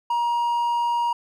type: tone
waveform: triangle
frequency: 948 Hz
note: A#5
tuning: 29 cents sharp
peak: -18 dBFS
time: 0.1-1.13 s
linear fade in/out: 5 ms
effects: none